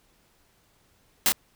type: noise with echo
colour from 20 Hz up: white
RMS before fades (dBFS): -20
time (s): 1.26-1.29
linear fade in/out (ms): 0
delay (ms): 31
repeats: 1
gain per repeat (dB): -3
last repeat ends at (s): 1.321
effects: pink hiss -64 dBFS RMS until 1.55 s